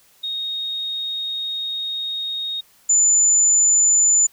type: tone pair in turn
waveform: sine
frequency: 3729 / 7027 Hz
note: A#7 / A8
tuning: 0 / -3 cents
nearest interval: major seventh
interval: 1097 cents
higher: second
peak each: -23 / -12 dBFS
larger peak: second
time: 0.23-2.61 / 2.89-4.27 s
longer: first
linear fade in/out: 10 ms
effects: white hiss -55 dBFS RMS until 4.32 s